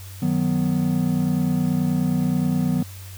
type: chord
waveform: triangle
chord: B major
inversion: first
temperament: equal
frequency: 155.56 / 185 / 246.9 Hz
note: D#3 / F#3 / B3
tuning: 0 / 0 / 0 cents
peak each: -21 dBFS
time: 0.22-2.83 s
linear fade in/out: 5 ms
effects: added 95 Hz sine -36 dBFS peak until 3.17 s + white hiss -44 dBFS RMS until 3.17 s